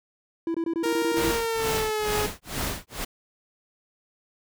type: tone bursts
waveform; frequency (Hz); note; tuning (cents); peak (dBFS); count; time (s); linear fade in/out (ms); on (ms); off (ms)
triangle; 331.8; E4; +11; -22; 9; 0.47-1.312; 2; 74; 22
type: tone with pitch glide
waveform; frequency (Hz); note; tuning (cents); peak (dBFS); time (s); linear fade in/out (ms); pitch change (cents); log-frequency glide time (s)
sawtooth; 466.6 to 420.5; A#4 to G#4; +2 to +22; -21; 0.83-2.27; 10; -180; 1.3-2.11
type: noise with tremolo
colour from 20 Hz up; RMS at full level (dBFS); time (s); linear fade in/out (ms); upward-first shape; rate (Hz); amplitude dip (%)
pink; -28; 1.16-3.05; 10; sine; 2.2; 100
effects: none